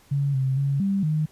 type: tone with pitch steps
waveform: sine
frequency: 140.7 / 132.5 / 139.2 / 196.6 / 154.2 Hz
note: C#3 / C3 / C#3 / G3 / D#3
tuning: +26 / +22 / +8 / +5 / -15 cents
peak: -20 dBFS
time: 0.11-1.26 s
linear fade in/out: 10 ms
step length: 230 ms
effects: pink hiss -56 dBFS RMS until 1.31 s + resampled to 32000 Hz